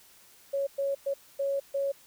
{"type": "tone bursts at uneven times", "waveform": "sine", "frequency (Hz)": 554.4, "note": "C#5", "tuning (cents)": 0, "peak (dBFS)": -26, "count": 5, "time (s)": [[0.53, 0.67], [0.78, 0.95], [1.06, 1.14], [1.39, 1.6], [1.74, 1.92]], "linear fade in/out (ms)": 10, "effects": ["white hiss -57 dBFS RMS until 2.06 s"]}